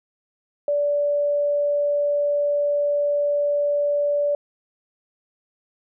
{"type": "tone", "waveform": "sine", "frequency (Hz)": 580, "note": "D5", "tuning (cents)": -22, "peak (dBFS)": -18, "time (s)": [0.68, 4.35], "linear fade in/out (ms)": 2, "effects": []}